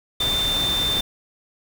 sine tone in noise, 3573 Hz, A7, 26 cents sharp, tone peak -20 dBFS, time 0.2-1.01 s, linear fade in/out 5 ms, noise pink, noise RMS -28 dBFS, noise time 0.2-1.01 s, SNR +5 dB, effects none

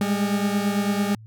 40% pulse beating tone pair, 200.9 / 209.9 Hz, G3 / G#3, +43 / +19 cents, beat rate 9 Hz, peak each -21 / -26 dBFS, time 0.01-1.15 s, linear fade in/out 2 ms, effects added 110 Hz sine -41 dBFS peak until 1.26 s

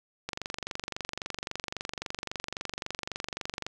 click train, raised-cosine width 0.2 ms, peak -16 dBFS, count 81, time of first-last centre 0.29-3.666 s, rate 23.7 Hz, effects none

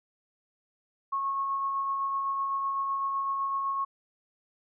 sine tone with tremolo, 1095 Hz, C#6, 22 cents flat, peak -26 dBFS, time 1.12-3.85 s, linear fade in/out 10 ms, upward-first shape sine, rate 7.9 Hz, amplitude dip 25%, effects none

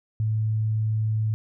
sine tone, 109.1 Hz, A2, 14 cents flat, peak -21 dBFS, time 0.2-1.34 s, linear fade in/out 0 ms, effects none

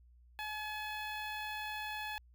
15% pulse tone with notch filter, 852 Hz, G#5, 44 cents sharp, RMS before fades -41 dBFS, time 0.39-2.18 s, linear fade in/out 0 ms, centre 8200 Hz, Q 1.1, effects added 60 Hz sine -59 dBFS peak until 2.34 s

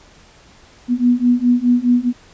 sine beating tone pair, 241.9 / 246.7 Hz, B3 / B3, -36 / -2 cents, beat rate 4.8 Hz, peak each -15 / -14 dBFS, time 0.88-2.13 s, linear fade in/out 50 ms, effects pink hiss -47 dBFS RMS until 2.33 s + resampled to 16000 Hz

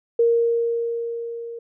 sine tone with level ramp, 466.2 Hz, A#4, in tune, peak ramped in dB -13 to -31 dBFS, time 0.19-1.59 s, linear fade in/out 5 ms, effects none

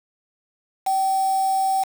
sine tone with quantisation, 769 Hz, G5, 33 cents flat, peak -18 dBFS, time 0.86-1.84 s, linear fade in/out 10 ms, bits 5, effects none

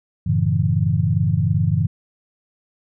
sine tone cluster, 95 / 112.6 / 142.2 / 165.3 Hz, F#2 / A2 / C#3 / E3, +46 / +40 / +45 / +5 cents, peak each -21 dBFS, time 0.26-1.87 s, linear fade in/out 10 ms, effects none

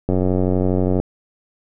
click train, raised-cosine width 2 ms, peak -6 dBFS, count 85, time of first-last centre 0.09-1 s, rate 92.3 Hz, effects none

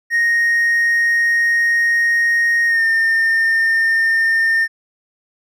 triangle tone with pitch glide, 1864.7 to 1813.7 Hz, A#6 to A#6, 0 to -48 cents, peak -10 dBFS, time 0.1-4.68 s, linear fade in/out 50 ms, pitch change -48 cents, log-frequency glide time 2.67-2.84 s, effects tanh soft clip ceiling -6 dBFS

